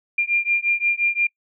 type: beating tone pair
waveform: sine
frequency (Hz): 2393 / 2398.7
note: D7 / D7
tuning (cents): +32 / +36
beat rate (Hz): 5.7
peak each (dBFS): -21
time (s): 0.18-1.27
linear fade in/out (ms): 5
effects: noise-tail reverb RT60 0.1 s tail -25 dB re dry